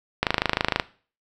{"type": "click train", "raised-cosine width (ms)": 0.3, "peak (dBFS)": -3, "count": 16, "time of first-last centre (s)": [0.23, 0.798], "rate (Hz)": 26.4, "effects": ["noise-tail reverb RT60 0.4 s tail -18 dB re dry"]}